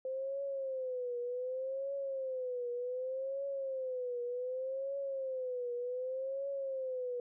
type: tone with vibrato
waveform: sine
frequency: 518 Hz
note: C5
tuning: 17 cents flat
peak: -35 dBFS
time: 0.05-7.2 s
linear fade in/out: 2 ms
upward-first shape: triangle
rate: 0.66 Hz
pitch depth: 130 cents each way
effects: none